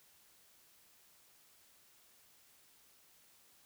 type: silence
effects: white hiss -66 dBFS RMS until 3.65 s